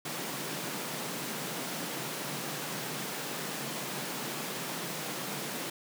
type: high-pass noise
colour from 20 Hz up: pink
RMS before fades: -37 dBFS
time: 0.05-5.7 s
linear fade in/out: 5 ms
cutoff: 130 Hz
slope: 96 dB/octave
effects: none